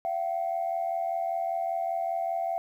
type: tone pair together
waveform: sine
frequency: 679 / 764.1 Hz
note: F5 / G5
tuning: -49 / -44 cents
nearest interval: major second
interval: 205 cents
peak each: -28 / -30 dBFS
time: 0.05-2.58 s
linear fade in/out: 0 ms
effects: tanh soft clip ceiling -21 dBFS + 10-bit